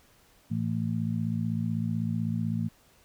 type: harmonic tone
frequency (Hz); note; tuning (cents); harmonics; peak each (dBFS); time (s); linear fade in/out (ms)
55.9; A1; +28; 2 / 3 / 4; -31 / -31 / -31; 0.5-2.69; 20
effects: pink hiss -61 dBFS RMS until 3.04 s